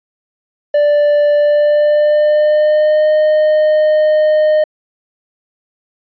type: tone with pitch glide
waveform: triangle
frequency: 587.3 to 614 Hz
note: D5 to D#5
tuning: 0 to -23 cents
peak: -6 dBFS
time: 0.74-4.64 s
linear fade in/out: 5 ms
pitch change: +77 cents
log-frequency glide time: 1.35-3.1 s
effects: resampled to 11025 Hz